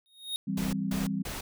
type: tone with exponential growth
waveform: square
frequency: 3729 Hz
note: A#7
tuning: in tune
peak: -28 dBFS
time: 0.06-0.36 s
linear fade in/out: 0 ms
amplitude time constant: 64 ms
type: chord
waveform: sine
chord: C major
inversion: first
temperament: equal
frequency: 164.81 / 196 / 261.6 Hz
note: E3 / G3 / C4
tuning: 0 / 0 / 0 cents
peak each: -35 / -30 / -35 dBFS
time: 0.47-1.23 s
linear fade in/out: 10 ms
type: noise bursts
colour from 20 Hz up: pink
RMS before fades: -37 dBFS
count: 3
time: 0.57-1.41 s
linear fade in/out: 5 ms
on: 160 ms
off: 180 ms
effects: none